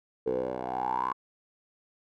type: tone with band-pass filter sweep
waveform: 10% pulse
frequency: 63.1 Hz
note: B1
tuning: 38 cents sharp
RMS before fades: -31 dBFS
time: 0.26-1.13 s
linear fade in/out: 10 ms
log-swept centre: 450 to 1100 Hz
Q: 10
effects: none